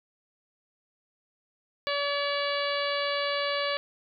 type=harmonic tone; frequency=571 Hz; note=D5; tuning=49 cents flat; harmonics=1 / 2 / 3 / 4 / 5 / 6 / 7 / 8; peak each=-30 / -33 / -35 / -36 / -37 / -38 / -38 / -39 dBFS; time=1.87-3.77 s; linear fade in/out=0 ms; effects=none